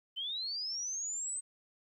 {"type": "linear sweep", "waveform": "sine", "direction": "up", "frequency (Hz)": [3008, 8280], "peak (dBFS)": -35, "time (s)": [0.16, 1.41], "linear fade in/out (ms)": 20, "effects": ["12-bit"]}